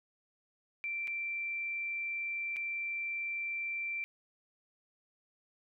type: tone with dropouts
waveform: sine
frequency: 2349 Hz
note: D7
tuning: in tune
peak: -34 dBFS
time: 0.84-4.04 s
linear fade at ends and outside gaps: 0 ms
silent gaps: 1.073-1.078 / 2.562-2.567 s
effects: none